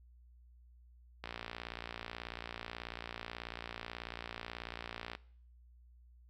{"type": "click train", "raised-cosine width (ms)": 0.3, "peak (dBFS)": -25, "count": 229, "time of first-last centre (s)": [1.24, 5.151], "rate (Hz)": 58.3, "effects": ["noise-tail reverb RT60 0.6 s tail -22 dB re dry", "added 60 Hz sine -58 dBFS peak until 6.29 s"]}